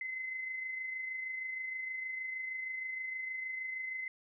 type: tone with amplitude modulation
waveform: sine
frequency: 2050 Hz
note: C7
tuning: 36 cents flat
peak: -35 dBFS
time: 0.01-4.08 s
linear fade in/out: 2 ms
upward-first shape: sine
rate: 26.4 Hz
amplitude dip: 40%
effects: none